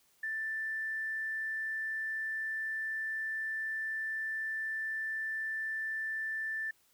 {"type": "tone with tanh clipping", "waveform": "triangle", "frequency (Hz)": 1768, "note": "A6", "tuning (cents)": 8, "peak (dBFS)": -33, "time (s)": [0.23, 6.71], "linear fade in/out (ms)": 5, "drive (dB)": 2, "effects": ["white hiss -69 dBFS RMS until 6.93 s"]}